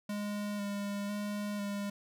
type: tone with vibrato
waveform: square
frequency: 204.3 Hz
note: G#3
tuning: 28 cents flat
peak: -35 dBFS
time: 0.09-1.9 s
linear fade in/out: 5 ms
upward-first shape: square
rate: 1 Hz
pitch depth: 17 cents each way
effects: none